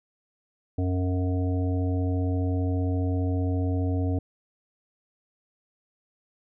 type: harmonic tone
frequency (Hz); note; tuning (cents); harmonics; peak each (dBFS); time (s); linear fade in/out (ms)
91.5; F#2; -19; 1 / 3 / 5 / 7 / 8; -24 / -29 / -36 / -39 / -42; 0.78-4.19; 5
effects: none